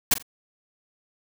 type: noise with echo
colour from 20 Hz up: white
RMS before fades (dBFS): -18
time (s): 0.11-0.14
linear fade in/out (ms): 5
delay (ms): 43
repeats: 2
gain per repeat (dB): -13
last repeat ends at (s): 0.226
effects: none